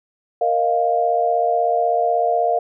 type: chord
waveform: sine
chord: Bb suspended fourth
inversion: none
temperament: equal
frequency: 466.2 / 622.3 / 698.5 Hz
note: Bb4 / Eb5 / F5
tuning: 0 / 0 / 0 cents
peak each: -22 / -22 / -17 dBFS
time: 0.41-2.59 s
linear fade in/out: 5 ms
effects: none